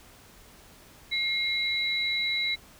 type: tone pair together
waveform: sine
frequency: 2136 / 3931 Hz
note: C7 / B7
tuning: +35 / -9 cents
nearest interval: major seventh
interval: 1056 cents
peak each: -28 dBFS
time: 1.11-2.56 s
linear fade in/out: 20 ms
effects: pink hiss -53 dBFS RMS until 2.79 s